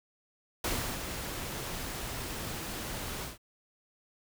pink noise with ADSR envelope, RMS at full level -31 dBFS, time 0.64-3.38 s, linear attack 4 ms, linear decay 340 ms, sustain -7 dB, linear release 140 ms, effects none

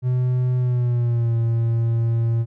triangle tone with pitch glide, 125.9 to 115.45 Hz, B2 to A#2, +34 to -16 cents, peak -15 dBFS, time 0.02-2.46 s, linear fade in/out 50 ms, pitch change -150 cents, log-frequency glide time 0.57-1.35 s, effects none

